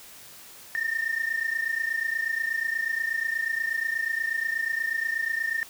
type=tone pair together; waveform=sine; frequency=1800 / 1828.3 Hz; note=A6 / A#6; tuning=+39 / -34 cents; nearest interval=unison; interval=27 cents; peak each=-27 dBFS; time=0.75-5.63 s; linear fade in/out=0 ms; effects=tanh soft clip ceiling -20 dBFS + white hiss -47 dBFS RMS until 5.69 s